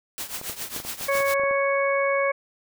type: noise with tremolo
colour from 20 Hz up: white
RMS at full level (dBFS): -30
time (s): 0.18-1.34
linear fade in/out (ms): 0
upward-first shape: triangle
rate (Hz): 7.3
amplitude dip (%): 85
type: clicks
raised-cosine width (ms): 1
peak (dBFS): -24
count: 11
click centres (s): 0.414 / 0.497 / 0.763 / 0.801 / 0.85 / 1.011 / 1.153 / 1.205 / 1.397 / 1.436 / 1.511
type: harmonic tone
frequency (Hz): 554.4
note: C#5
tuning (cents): 0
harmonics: 1 / 2 / 3 / 4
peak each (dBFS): -22 / -27 / -31 / -27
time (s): 1.08-2.32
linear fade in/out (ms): 10
effects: none